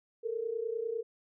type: tone pair together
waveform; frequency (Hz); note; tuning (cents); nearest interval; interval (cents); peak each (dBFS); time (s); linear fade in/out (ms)
sine; 436.2 / 466.2; A4 / A#4; -15 / 0; minor second; 115; -36 / -34; 0.23-1.03; 20
effects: none